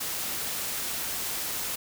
white noise, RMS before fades -32 dBFS, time 0-1.76 s, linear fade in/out 10 ms, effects none

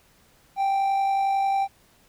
triangle tone with amplitude modulation, 784 Hz, G5, in tune, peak -17 dBFS, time 0.56-1.68 s, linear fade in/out 50 ms, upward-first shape sine, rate 51.1 Hz, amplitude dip 30%, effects pink hiss -59 dBFS RMS until 2.08 s

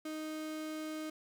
35% pulse tone, 311.1 Hz, D#4, in tune, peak -37 dBFS, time 0.05-1.1 s, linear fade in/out 5 ms, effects none

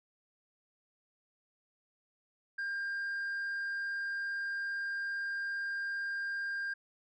sine tone with frequency modulation, 1600 Hz, G6, 35 cents sharp, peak -31 dBFS, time 2.58-6.74 s, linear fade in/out 10 ms, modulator 42.4 Hz, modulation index 0.25, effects tanh soft clip ceiling -33 dBFS

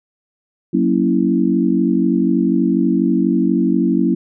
sine chord, F# dominant seventh, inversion none, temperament equal, 185 / 233.1 / 277.2 / 329.6 Hz, F#3 / A#3 / C#4 / E4, 0 / 0 / 0 / 0 cents, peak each -18 dBFS, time 0.73-4.15 s, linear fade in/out 10 ms, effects none

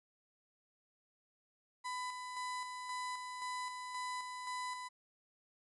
35% pulse tone with tremolo, 1000 Hz, B5, 21 cents sharp, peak -37 dBFS, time 1.84-4.89 s, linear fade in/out 20 ms, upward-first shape square, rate 1.9 Hz, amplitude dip 40%, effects resampled to 24000 Hz + 13-bit

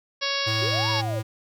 harmonic tone, 556 Hz, C#5, 5 cents sharp, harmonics 1 / 2 / 3 / 4 / 5 / 6 / 7 / 8 / 9 / 10, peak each -33 / -33 / -33 / -33 / -33 / -33 / -33 / -33 / -33 / -33 dBFS, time 0.21-1.02 s, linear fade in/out 20 ms
square tone, 110 Hz, A2, in tune, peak -27 dBFS, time 0.46-1.23 s, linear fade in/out 20 ms
sine linear two-way sweep, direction up then down, 329.6 to 991 to 508 Hz, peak -29 dBFS, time 0.61-1.2 s, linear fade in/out 10 ms, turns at 0.9 s
effects none

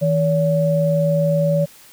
sine tone pair together, 160.78 / 570 Hz, E3 / C#5, -43 / +48 cents, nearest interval octave + minor seventh, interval 2191 cents, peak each -17 dBFS, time 0.01-1.66 s, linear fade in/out 20 ms, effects white hiss -46 dBFS RMS until 1.92 s

